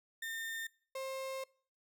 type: tone pair in turn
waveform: 35% pulse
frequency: 1814 / 531.1 Hz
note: A#6 / C5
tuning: -48 / +26 cents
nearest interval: octave + major sixth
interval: 2126 cents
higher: first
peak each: -37 / -37 dBFS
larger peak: neither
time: 0.22-0.67 / 0.95-1.44 s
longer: second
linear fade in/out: 5 ms
effects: noise-tail reverb RT60 0.5 s tail -25 dB re dry